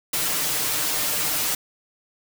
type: noise with comb filter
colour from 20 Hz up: white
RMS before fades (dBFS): -24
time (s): 0.13-1.55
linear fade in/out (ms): 5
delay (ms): 6.6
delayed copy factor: +0.7
effects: none